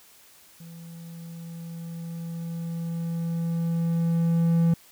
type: tone with level ramp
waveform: triangle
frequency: 167.2 Hz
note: E3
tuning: 25 cents sharp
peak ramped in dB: -39 to -15 dBFS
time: 0.6-4.74 s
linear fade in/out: 5 ms
effects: white hiss -54 dBFS RMS until 4.91 s